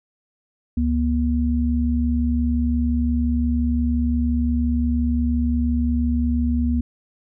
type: tone pair together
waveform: sine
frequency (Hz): 71.41 / 240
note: D2 / B3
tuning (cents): -48 / -49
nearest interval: octave + major sixth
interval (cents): 2099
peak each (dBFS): -20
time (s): 0.77-6.81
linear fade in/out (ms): 5
effects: none